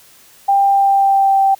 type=tone with pitch glide; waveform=sine; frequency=793 to 780.3 Hz; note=G5 to G5; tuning=+20 to -8 cents; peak=-9 dBFS; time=0.48-1.55 s; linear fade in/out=10 ms; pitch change=-28 cents; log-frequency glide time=0.64-1.42 s; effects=white hiss -46 dBFS RMS until 1.59 s